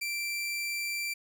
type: tone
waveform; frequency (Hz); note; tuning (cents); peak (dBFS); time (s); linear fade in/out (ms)
sawtooth; 2349; D7; 0; -28; 0.01-1.14; 10
effects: none